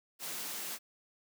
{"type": "high-pass noise", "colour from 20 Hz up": "white", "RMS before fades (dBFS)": -40, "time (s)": [0.19, 0.79], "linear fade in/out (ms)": 50, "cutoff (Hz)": 150, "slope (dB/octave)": 96, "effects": []}